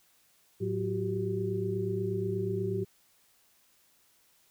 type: tone cluster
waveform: sine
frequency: 108.3 / 183.6 / 360 / 388.3 Hz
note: A2 / F#3 / F#4 / G4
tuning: -27 / -13 / -47 / -16 cents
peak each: -34 / -36 / -38 / -32 dBFS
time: 0.6-2.85 s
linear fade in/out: 20 ms
effects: white hiss -66 dBFS RMS until 4.5 s